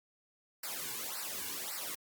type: noise with flanger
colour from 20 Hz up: white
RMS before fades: -40 dBFS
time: 0.63-1.95 s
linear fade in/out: 5 ms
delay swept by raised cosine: 0.3 to 1.6 ms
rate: 1.8 Hz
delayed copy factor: -1
effects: Opus 48 kbps